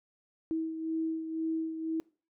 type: beating tone pair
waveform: sine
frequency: 322 / 324 Hz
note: E4 / E4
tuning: -41 / -30 cents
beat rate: 2 Hz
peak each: -31 / -39 dBFS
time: 0.51-2 s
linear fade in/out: 0 ms
effects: noise-tail reverb RT60 0.4 s tail -24 dB re dry